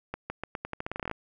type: accelerating click train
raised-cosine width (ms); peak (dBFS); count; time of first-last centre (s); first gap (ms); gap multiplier
0.5; -18; 16; 0.14-1.113; 160; 0.85
effects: none